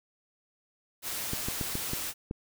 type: noise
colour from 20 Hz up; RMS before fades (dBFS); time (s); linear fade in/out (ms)
white; -35; 1.02-2.14; 50
type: clicks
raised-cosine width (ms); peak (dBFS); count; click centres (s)
3; -20; 6; 1.334 / 1.485 / 1.612 / 1.754 / 1.934 / 2.311
effects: none